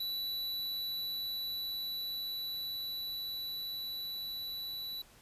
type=tone with level ramp; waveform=square; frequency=3951 Hz; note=B7; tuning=in tune; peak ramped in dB=-35 to -39 dBFS; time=0-5.02 s; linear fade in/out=5 ms; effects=pink hiss -60 dBFS RMS until 5.21 s + resampled to 32000 Hz